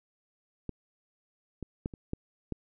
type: clicks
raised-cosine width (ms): 3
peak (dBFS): -22 / -24 / -19 / -30 / -19 / -20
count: 6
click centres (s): 0.693 / 1.627 / 1.859 / 1.938 / 2.134 / 2.523
effects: none